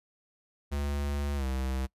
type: tone with pitch glide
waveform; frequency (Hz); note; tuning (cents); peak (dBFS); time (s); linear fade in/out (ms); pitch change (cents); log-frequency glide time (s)
square; 71.5 to 65.57; D2 to C2; -46 to +4; -30; 0.71-1.87; 20; -150; 1.36-1.45
effects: noise-tail reverb RT60 0.1 s tail -23 dB re dry + resampled to 32000 Hz